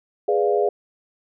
sine chord, G# diminished seventh, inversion none, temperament equal, 415.3 / 493.9 / 587.3 / 698.5 Hz, G#4 / B4 / D5 / F5, 0 / 0 / 0 / 0 cents, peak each -19 / -24 / -25 / -24 dBFS, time 0.28-0.69 s, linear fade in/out 5 ms, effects none

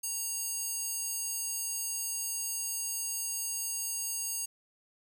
square tone with high-pass filter, 932.3 Hz, A#5, in tune, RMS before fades -35 dBFS, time 0.03-4.46 s, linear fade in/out 10 ms, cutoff 7600 Hz, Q 1.9, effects none

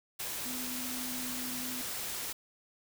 sine tone in noise, 251.3 Hz, B3, 30 cents sharp, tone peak -41 dBFS, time 0.45-1.82 s, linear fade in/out 10 ms, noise white, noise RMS -38 dBFS, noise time 0.19-2.33 s, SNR -6 dB, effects none

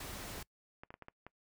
pink noise, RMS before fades -45 dBFS, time 0-0.43 s, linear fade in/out 5 ms
clicks, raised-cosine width 0.5 ms, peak -33 dBFS, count 6, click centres 0.835 / 0.905 / 0.941 / 1.023 / 1.084 / 1.266 s
effects noise-tail reverb RT60 0.1 s tail -23 dB re dry

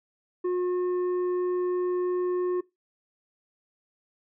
triangle tone with tanh clipping, 360.3 Hz, F#4, 46 cents flat, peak -25 dBFS, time 0.44-2.61 s, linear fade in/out 10 ms, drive 10 dB, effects noise-tail reverb RT60 0.2 s tail -21 dB re dry

